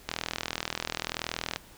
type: click train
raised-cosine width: 0.2 ms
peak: -12 dBFS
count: 61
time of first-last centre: 0.09-1.561 s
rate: 40.8 Hz
effects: pink hiss -53 dBFS RMS until 1.77 s